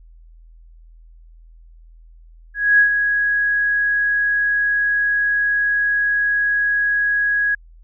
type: tone with ADSR envelope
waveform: sine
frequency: 1661.2 Hz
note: G#6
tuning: in tune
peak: -8 dBFS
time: 2.54-7.55 s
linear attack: 250 ms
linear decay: 98 ms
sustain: -7 dB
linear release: 6 ms
effects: added 41 Hz sine -42 dBFS peak until 7.83 s